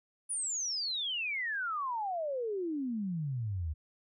sine exponential sweep, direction down, 9900 to 73.42 Hz, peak -32 dBFS, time 0.29-3.74 s, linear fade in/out 20 ms, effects none

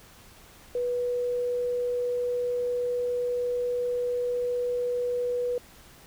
sine tone, 489.4 Hz, B4, 16 cents flat, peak -25 dBFS, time 0.75-5.58 s, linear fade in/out 2 ms, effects pink hiss -52 dBFS RMS until 6.06 s

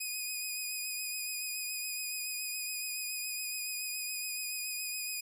10% pulse tone with vibrato, 2489 Hz, D#7, in tune, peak -27 dBFS, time 0-5.21 s, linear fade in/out 10 ms, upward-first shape triangle, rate 7.1 Hz, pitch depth 30 cents each way, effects none

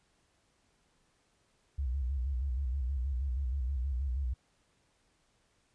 sine tone with vibrato, 65.41 Hz, C2, in tune, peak -30 dBFS, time 1.78-4.34 s, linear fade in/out 10 ms, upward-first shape square, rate 6.3 Hz, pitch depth 110 cents each way, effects pink hiss -72 dBFS RMS until 5.74 s + resampled to 22050 Hz

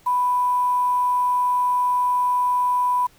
sine tone with quantisation, 990 Hz, B5, 4 cents sharp, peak -17 dBFS, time 0.06-3.07 s, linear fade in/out 10 ms, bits 7, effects pink hiss -55 dBFS RMS until 3.18 s

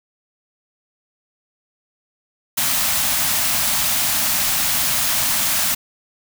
white band-stop noise, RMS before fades -19 dBFS, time 2.57-5.75 s, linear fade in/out 10 ms, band 300 to 580 Hz, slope 96 dB/octave, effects none

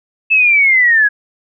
sine linear sweep, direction down, 2637 to 1640 Hz, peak -7 dBFS, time 0.3-1.09 s, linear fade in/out 20 ms, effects none

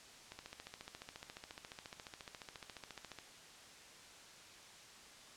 click train, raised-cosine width 0.2 ms, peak -30 dBFS, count 42, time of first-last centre 0.32-3.187 s, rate 14.3 Hz, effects white hiss -57 dBFS RMS until 5.36 s + low-pass 7000 Hz 12 dB/octave

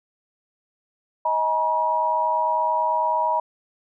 sine tone cluster, 629 / 849 / 958 Hz, D#5 / G#5 / A#5, +19 / +38 / +47 cents, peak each -26 / -28 / -20 dBFS, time 1.25-3.4 s, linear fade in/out 5 ms, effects none

